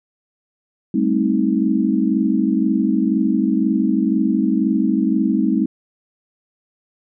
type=chord; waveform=sine; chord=A half-diminished seventh; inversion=third; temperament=just; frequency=198 / 220 / 264 / 316.8 Hz; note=G3 / A3 / C4 / Eb4; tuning=+18 / 0 / +16 / +31 cents; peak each=-20 dBFS; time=0.94-5.66 s; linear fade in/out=5 ms; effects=none